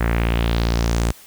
sawtooth tone with low-pass filter sweep, 57.5 Hz, A#1, 23 cents flat, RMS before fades -19 dBFS, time 0-1.12 s, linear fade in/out 10 ms, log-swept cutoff 1800 to 8800 Hz, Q 2.4, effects white hiss -45 dBFS RMS until 1.26 s

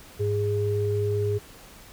sine tone pair together, 103.2 / 412.8 Hz, G#2 / G#4, -10 / -10 cents, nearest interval 2 octaves, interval 2400 cents, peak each -25 dBFS, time 0.19-1.39 s, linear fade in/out 20 ms, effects pink hiss -48 dBFS RMS until 1.92 s

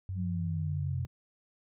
sine tone with pitch glide, 94.3 to 91.83 Hz, F#2 to F#2, +33 to -13 cents, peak -33 dBFS, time 0.09-1.05 s, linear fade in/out 0 ms, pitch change -46 cents, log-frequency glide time 0.24-0.85 s
sine linear sweep, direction down, 185 to 126.7 Hz, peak -32 dBFS, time 0.15-1.07 s, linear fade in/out 50 ms
effects none

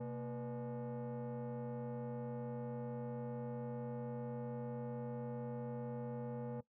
sine tone with frequency modulation, 127.8 Hz, C3, 40 cents flat, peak -38 dBFS, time 0-6.61 s, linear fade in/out 10 ms, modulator 360 Hz, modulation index 1.4, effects noise-tail reverb RT60 0.1 s tail -19 dB re dry + tanh soft clip ceiling -39 dBFS

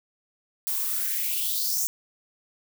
violet noise with high-pass filter sweep, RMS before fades -27 dBFS, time 0.67-1.87 s, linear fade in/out 0 ms, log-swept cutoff 800 to 6800 Hz, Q 5, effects none

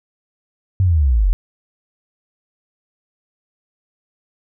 sine linear sweep, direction down, 98 to 38.89 Hz, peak -11 dBFS, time 0.8-1.33 s, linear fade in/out 0 ms, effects none

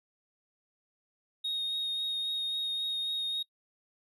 triangle tone with vibrato, 3729 Hz, A#7, in tune, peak -28 dBFS, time 1.44-3.43 s, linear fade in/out 10 ms, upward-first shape triangle, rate 3.7 Hz, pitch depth 15 cents each way, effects noise-tail reverb RT60 0.1 s tail -26 dB re dry + tanh soft clip ceiling -26 dBFS

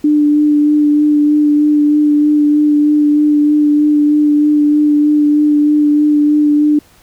sine tone with vibrato, 297 Hz, D4, 20 cents sharp, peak -7 dBFS, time 0.04-6.79 s, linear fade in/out 5 ms, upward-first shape sine, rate 3.2 Hz, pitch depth 14 cents each way, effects pink hiss -47 dBFS RMS until 7.02 s

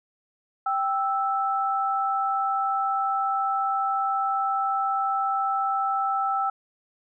sine tone pair together, 784 / 1318.5 Hz, G5 / E6, 0 / 0 cents, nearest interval major sixth, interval 900 cents, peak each -25 dBFS, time 0.66-6.5 s, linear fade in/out 5 ms, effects none

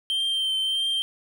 triangle tone with vibrato, 3136 Hz, G7, in tune, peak -21 dBFS, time 0.1-1.02 s, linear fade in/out 0 ms, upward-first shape triangle, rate 1.6 Hz, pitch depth 23 cents each way, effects none

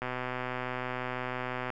click train, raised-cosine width 0.5 ms, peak -19 dBFS, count 213, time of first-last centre 0.02-1.703 s, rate 126 Hz, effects none

